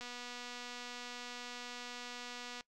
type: click train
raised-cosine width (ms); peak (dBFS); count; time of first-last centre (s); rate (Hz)
0.2; -29; 635; 0.01-2.608; 244
effects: noise-tail reverb RT60 0.1 s tail -21 dB re dry